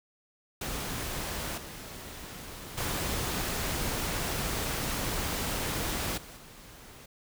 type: noise with level steps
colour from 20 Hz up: pink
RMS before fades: -35 / -43 / -32 / -47 / -50 dBFS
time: 0.61-7.06 s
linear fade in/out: 5 ms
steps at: 1.57 / 2.77 / 6.17 / 6.36 s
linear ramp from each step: 10 ms
effects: none